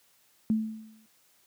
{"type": "tone with exponential decay", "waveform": "sine", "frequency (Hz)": 219.2, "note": "A3", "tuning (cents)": -6, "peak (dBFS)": -20, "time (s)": [0.5, 1.06], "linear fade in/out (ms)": 0, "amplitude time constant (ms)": 120, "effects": ["white hiss -65 dBFS RMS until 1.46 s", "high-pass 100 Hz 12 dB/octave"]}